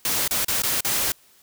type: noise with dropouts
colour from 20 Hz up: white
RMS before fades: -23 dBFS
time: 0.05-1.12 s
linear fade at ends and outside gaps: 2 ms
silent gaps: 0.278-0.309 / 0.447-0.482 / 0.621-0.634 / 0.807-0.847 s
effects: white hiss -56 dBFS RMS until 1.42 s